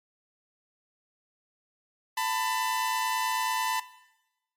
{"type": "tone pair together", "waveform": "sawtooth", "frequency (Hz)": [890.9, 1000], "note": ["A5", "B5"], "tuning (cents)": [21, 21], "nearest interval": "major second", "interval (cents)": 200, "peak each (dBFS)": -26, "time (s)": [2.17, 3.8], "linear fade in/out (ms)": 5, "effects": ["noise-tail reverb RT60 1.0 s tail -17 dB re dry", "MP3 64 kbps"]}